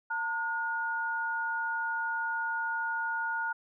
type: tone pair together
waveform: sine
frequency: 906 / 1439.1 Hz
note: A#5 / F#6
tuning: -50 / -48 cents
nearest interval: minor sixth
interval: 802 cents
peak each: -34 / -31 dBFS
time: 0.1-3.53 s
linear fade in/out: 10 ms
effects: none